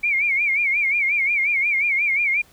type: tone with vibrato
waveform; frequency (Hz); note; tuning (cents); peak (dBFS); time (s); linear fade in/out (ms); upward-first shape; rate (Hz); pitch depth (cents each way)
sine; 2264; C#7; +36; -17; 0.03-2.42; 10; sine; 5.6; 120
effects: pink hiss -53 dBFS RMS until 2.52 s